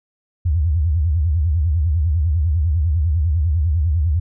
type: tone with vibrato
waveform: sine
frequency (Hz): 79.2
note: D#2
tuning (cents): +31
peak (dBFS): -14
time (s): 0.45-4.2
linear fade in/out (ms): 10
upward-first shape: sine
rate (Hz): 10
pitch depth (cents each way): 230
effects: none